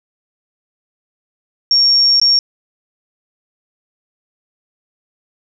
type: tone with dropouts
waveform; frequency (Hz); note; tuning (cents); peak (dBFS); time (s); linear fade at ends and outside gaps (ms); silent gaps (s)
sine; 5530; F8; -18; -8; 1.71-2.39; 1; 2.199-2.215
effects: none